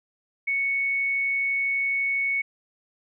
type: tone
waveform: sine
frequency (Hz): 2217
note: C#7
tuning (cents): 0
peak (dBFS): -22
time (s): 0.47-2.42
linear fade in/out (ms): 10
effects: none